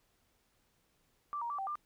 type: tone with pitch steps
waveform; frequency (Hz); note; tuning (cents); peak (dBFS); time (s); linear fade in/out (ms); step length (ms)
sine; 1171 / 941 / 1161 / 776 / 1193; D6 / A#5 / D6 / G5 / D6; -5 / +16 / -20 / -18 / +27; -35; 1.33-1.755; 0; 85
effects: pink hiss -74 dBFS RMS until 1.85 s